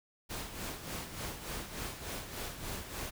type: noise with tremolo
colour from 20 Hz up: pink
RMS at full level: -39 dBFS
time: 0.29-3.11 s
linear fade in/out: 20 ms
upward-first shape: sine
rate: 3.4 Hz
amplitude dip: 60%
effects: none